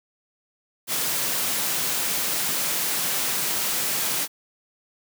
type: high-pass noise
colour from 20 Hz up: white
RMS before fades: -25 dBFS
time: 0.87-4.28 s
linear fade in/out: 50 ms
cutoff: 110 Hz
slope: 96 dB/octave
effects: none